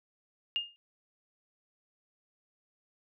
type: tone with exponential decay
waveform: sine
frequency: 2829 Hz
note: F7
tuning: 22 cents sharp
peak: -25 dBFS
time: 0.56-0.76 s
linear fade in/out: 0 ms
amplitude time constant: 43 ms
effects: none